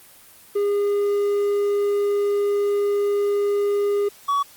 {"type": "tone pair in turn", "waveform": "triangle", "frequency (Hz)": [407.2, 1130], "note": ["G#4", "C#6"], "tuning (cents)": [-34, 33], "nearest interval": "octave + tritone", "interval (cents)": 1767, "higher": "second", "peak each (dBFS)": -16, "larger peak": "neither", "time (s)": [[0.55, 4.09], [4.28, 4.43]], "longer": "first", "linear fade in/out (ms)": 10, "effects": ["white hiss -48 dBFS RMS until 4.56 s", "Opus 24 kbps"]}